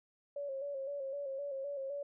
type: tone with vibrato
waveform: sine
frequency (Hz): 554.4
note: C#5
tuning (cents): 0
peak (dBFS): -37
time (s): 0.36-2.03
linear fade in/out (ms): 5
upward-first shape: square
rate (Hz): 3.9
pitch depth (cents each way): 49
effects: none